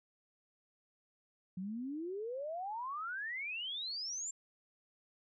sine exponential sweep, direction up, 178 to 7459 Hz, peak -38 dBFS, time 1.57-4.31 s, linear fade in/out 5 ms, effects none

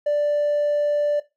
triangle tone, 587.3 Hz, D5, in tune, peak -14 dBFS, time 0.06-1.2 s, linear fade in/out 10 ms, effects noise-tail reverb RT60 0.2 s tail -18 dB re dry + tanh soft clip ceiling -15 dBFS

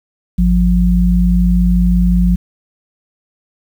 sine tone pair together, 52.98 / 178.2 Hz, G#1 / F3, +35 / +35 cents, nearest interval octave + major sixth, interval 2100 cents, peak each -11 dBFS, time 0.38-2.36 s, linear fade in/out 10 ms, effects 7-bit

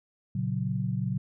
sine chord, F# major, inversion first, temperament equal, 116.54 / 138.59 / 185 Hz, A#2 / C#3 / F#3, 0 / 0 / 0 cents, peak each -31 dBFS, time 0.35-1.18 s, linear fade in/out 5 ms, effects none

